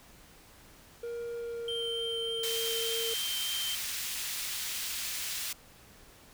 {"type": "tone with pitch glide", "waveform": "triangle", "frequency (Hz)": [470.9, 457], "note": ["A#4", "A#4"], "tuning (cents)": [18, -34], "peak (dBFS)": -33, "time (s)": [1.03, 3.14], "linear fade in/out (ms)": 5, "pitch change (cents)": -52, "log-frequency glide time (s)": [1.32, 2.41]}
{"type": "tone with vibrato", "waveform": "triangle", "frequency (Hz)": 3136, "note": "G7", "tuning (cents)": 0, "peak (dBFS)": -32, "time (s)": [1.68, 3.75], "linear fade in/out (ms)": 2, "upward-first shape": "triangle", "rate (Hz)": 3.4, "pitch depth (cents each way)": 12}
{"type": "high-pass noise", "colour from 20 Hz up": "pink", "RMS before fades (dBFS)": -36, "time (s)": [2.43, 5.53], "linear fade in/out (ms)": 5, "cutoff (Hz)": 2600, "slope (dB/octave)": 12}
{"effects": ["pink hiss -56 dBFS RMS until 6.33 s"]}